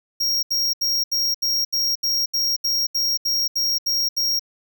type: tone bursts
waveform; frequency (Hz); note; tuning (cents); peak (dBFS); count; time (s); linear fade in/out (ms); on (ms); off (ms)
square; 5588; F8; 0; -19; 14; 0.2-4.395; 10; 230; 75
effects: none